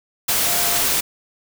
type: tone in noise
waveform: sine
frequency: 698.5 Hz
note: F5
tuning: in tune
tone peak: -29 dBFS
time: 0.46-0.81 s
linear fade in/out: 10 ms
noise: white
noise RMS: -19 dBFS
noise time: 0.28-1.01 s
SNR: -13 dB
effects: none